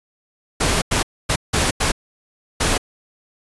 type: noise bursts at uneven times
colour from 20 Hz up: pink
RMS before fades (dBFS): -18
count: 6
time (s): 0.6-0.82 / 0.91-1.03 / 1.29-1.36 / 1.53-1.71 / 1.8-1.92 / 2.6-2.78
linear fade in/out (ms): 10
effects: resampled to 24000 Hz